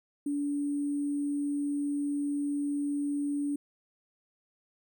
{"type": "tone with sample-and-hold", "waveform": "sine", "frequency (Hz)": 287.6, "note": "D4", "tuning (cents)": -36, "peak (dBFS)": -28, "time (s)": [0.26, 3.56], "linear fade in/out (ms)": 5, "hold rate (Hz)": 8820, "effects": []}